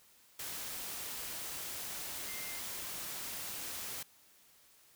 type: tone in noise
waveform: sine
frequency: 2093 Hz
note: C7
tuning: in tune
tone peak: -48 dBFS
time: 2.28-2.59 s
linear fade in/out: 5 ms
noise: white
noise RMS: -42 dBFS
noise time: 0.39-4.03 s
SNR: -9 dB
effects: white hiss -64 dBFS RMS until 4.95 s